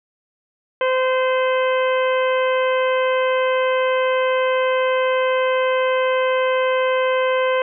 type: harmonic tone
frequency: 516 Hz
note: C5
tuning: 24 cents flat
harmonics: 1 / 2 / 3 / 4 / 5 / 6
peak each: -17 / -23 / -27 / -29 / -31 / -33 dBFS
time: 0.81-7.62 s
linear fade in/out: 2 ms
effects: none